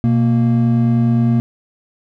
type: tone pair together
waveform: triangle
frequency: 122.9 / 232.4 Hz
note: B2 / A#3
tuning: -8 / -5 cents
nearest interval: major seventh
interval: 1103 cents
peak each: -12 dBFS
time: 0.04-1.4 s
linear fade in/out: 0 ms
effects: none